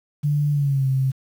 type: tone with pitch glide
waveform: sine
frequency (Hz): 146.7 to 132.98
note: D3 to C3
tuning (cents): -2 to +28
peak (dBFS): -17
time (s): 0.23-1.12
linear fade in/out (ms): 20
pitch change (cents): -170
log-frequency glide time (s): 0.51-0.87
effects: 8-bit